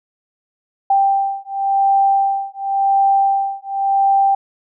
sine beating tone pair, 786 / 786.92 Hz, G5 / G5, +4 / +6 cents, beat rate 0.92 Hz, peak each -16 dBFS, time 0.9-4.35 s, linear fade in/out 5 ms, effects none

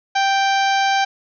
harmonic tone, 784 Hz, G5, in tune, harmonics 1 / 2 / 3 / 4 / 5 / 6 / 7 / 8, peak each -16 / -22 / -26 / -28 / -30 / -32 / -33 / -34 dBFS, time 0.15-1.05 s, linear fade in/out 10 ms, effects none

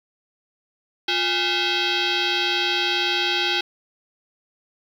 sine tone with frequency modulation, 354.8 Hz, F4, 27 cents sharp, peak -19 dBFS, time 1.08-3.61 s, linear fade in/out 5 ms, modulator 588 Hz, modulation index 7, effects 8-bit

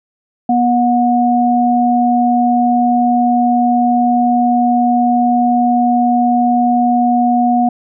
sine tone pair together, 242.4 / 726.4 Hz, B3 / F#5, -32 / -32 cents, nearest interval octave + perfect fifth, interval 1900 cents, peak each -12 dBFS, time 0.49-7.69 s, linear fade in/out 5 ms, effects none

